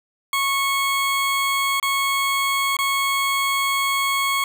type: tone with dropouts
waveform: 20% pulse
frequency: 1100 Hz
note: C#6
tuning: 14 cents flat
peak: -14 dBFS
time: 0.33-4.44 s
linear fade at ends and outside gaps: 2 ms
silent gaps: 1.799-1.827 / 2.768-2.788 s
effects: none